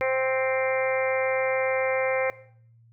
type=harmonic tone; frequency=262.2 Hz; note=C4; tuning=4 cents sharp; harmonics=2 / 3 / 4 / 5 / 6 / 7 / 8 / 9; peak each=-24 / -33 / -35 / -38 / -38 / -37 / -31 / -36 dBFS; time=0.01-2.3 s; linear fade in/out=0 ms; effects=noise-tail reverb RT60 0.6 s tail -18 dB re dry + added 115 Hz sine -53 dBFS peak until 2.92 s